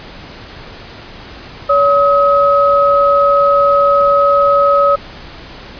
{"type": "tone pair together", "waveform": "sine", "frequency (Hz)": [566.6, 1273], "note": ["C#5", "D#6"], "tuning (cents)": [38, 39], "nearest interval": "octave + major second", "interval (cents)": 1401, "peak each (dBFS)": -10, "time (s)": [1.69, 4.96], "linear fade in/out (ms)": 10, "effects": ["pink hiss -33 dBFS RMS until 5.79 s", "resampled to 11025 Hz"]}